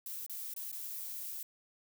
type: noise with dropouts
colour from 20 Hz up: violet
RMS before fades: -42 dBFS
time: 0.06-1.43 s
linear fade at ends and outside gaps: 2 ms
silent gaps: 0.264-0.296 / 0.539-0.563 / 0.717-0.726 s
effects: none